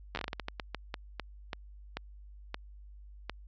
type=slowing click train; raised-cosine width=0.3 ms; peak=-19 dBFS; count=18; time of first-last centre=0.15-3.296 s; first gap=10 ms; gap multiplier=1.31; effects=added 50 Hz sine -48 dBFS peak until 3.47 s + resampled to 16000 Hz